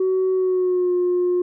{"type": "tone with pitch glide", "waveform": "sine", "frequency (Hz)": [375.1, 357.5], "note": ["F#4", "F4"], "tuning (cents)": [24, 41], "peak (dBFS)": -15, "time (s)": [0, 1.42], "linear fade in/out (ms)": 5, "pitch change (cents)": -83, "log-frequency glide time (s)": [0.33, 0.93], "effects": ["tanh soft clip ceiling -14 dBFS"]}